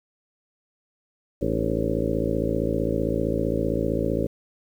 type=harmonic tone with a mistuned harmonic; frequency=55.4 Hz; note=A1; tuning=13 cents sharp; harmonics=1 / 2 / 3 / 4 / 5 / 6 / 7 / 8 / 9 / 10; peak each=-31 / -31 / -31 / -31 / -31 / -31 / -31 / -31 / -31 / -31 dBFS; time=1.41-4.27 s; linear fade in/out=10 ms; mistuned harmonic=6; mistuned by=-89 cents; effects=9-bit